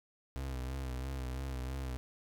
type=tone with vibrato; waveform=35% pulse; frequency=65 Hz; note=C2; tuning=11 cents flat; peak=-35 dBFS; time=0.36-1.97 s; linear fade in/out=0 ms; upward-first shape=sine; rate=3 Hz; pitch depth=58 cents each way; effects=none